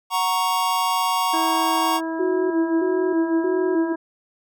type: chord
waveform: square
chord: F# major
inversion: none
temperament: equal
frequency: 740 / 932.3 / 1108.7 Hz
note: F#5 / A#5 / C#6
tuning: 0 / 0 / 0 cents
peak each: -27 / -23 / -24 dBFS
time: 0.1-2.01 s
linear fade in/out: 50 ms
type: harmonic tone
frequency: 325.4 Hz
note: E4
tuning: 22 cents flat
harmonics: 1 / 2 / 3 / 4 / 5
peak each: -25 / -32 / -32 / -44 / -36 dBFS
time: 1.33-3.96 s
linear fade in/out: 10 ms
type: tone with vibrato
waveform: sine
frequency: 349.2 Hz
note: F4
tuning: in tune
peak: -19 dBFS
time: 2.19-3.93 s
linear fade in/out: 10 ms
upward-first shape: square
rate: 1.6 Hz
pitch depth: 90 cents each way
effects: none